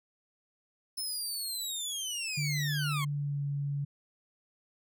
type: linear sweep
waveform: 20% pulse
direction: down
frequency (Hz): 5274 to 1046.5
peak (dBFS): -28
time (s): 0.97-3.05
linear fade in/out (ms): 10
type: tone with pitch glide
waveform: sine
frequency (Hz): 146.83 to 142.16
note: D3 to C#3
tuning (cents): 0 to +44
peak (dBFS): -30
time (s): 2.37-3.85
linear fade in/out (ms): 10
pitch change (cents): -56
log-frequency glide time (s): 2.87-3.43
effects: none